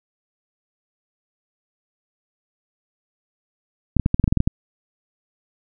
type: clicks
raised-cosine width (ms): 5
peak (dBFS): -4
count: 11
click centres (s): 3.967 / 3.997 / 4.061 / 4.144 / 4.197 / 4.241 / 4.278 / 4.325 / 4.373 / 4.404 / 4.475
effects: none